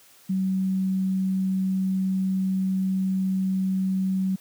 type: tone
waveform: sine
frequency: 189.5 Hz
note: F#3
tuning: 42 cents sharp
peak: -21 dBFS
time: 0.29-4.36 s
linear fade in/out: 10 ms
effects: white hiss -54 dBFS RMS until 4.4 s + high-pass 100 Hz 12 dB/octave